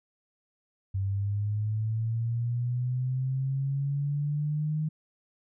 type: linear sweep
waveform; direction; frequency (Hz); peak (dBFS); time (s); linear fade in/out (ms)
sine; up; 96 to 155.56; -26; 0.94-4.89; 10
effects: none